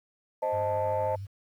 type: chord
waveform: sine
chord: A diminished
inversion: first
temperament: equal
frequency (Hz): 523.3 / 622.3 / 880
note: C5 / Eb5 / A5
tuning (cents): 0 / 0 / 0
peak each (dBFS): -29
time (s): 0.42-1.16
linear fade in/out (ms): 10
type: tone with vibrato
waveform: sine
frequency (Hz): 98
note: G2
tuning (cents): 0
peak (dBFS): -35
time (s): 0.52-1.27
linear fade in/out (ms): 20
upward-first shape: sine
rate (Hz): 13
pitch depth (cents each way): 53
effects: tanh soft clip ceiling -20 dBFS + 10-bit